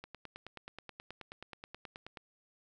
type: click train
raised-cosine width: 0.3 ms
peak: -29 dBFS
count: 21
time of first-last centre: 0.04-2.172 s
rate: 9.38 Hz
effects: none